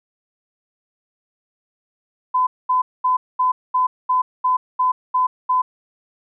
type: tone bursts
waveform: sine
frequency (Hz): 1012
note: B5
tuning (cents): +42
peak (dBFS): -14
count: 10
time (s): 2.34-5.62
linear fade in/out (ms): 10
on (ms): 130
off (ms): 220
effects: none